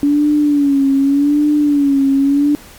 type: tone with vibrato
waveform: sine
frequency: 285 Hz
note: C#4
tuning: 48 cents sharp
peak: -9 dBFS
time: 0.03-2.55 s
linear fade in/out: 0 ms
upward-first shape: sine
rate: 0.85 Hz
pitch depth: 76 cents each way
effects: pink hiss -39 dBFS RMS until 2.78 s + MP3 96 kbps